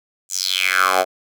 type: tone with high-pass filter sweep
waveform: 10% pulse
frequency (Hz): 93.3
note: F#2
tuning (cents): +15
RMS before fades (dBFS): -18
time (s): 0.29-1.05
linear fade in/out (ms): 50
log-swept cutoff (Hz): 7500 to 620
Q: 4.8
effects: none